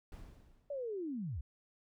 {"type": "noise with exponential decay", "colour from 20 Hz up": "brown", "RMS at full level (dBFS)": -47, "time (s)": [0.12, 1.04], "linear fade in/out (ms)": 2, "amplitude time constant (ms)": 200}
{"type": "linear sweep", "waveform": "sine", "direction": "down", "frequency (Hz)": [587.3, 55], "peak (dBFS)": -37, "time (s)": [0.7, 1.41], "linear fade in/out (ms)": 5}
{"effects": []}